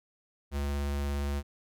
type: tone with vibrato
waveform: square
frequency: 71 Hz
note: C#2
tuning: 42 cents sharp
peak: -30 dBFS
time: 0.51-1.43 s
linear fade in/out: 50 ms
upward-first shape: sine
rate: 17 Hz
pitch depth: 11 cents each way
effects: none